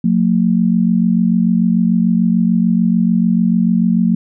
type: tone pair together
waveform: sine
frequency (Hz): 180 / 226.8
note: F#3 / A#3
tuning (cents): -47 / -47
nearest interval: major third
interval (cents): 400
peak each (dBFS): -13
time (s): 0.04-4.15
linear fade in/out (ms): 5
effects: none